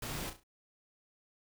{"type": "noise with echo", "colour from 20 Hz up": "pink", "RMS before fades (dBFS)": -40, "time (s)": [0.02, 0.3], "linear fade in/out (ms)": 5, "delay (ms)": 34, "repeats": 4, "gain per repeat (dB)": -8, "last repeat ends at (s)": 0.436, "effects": []}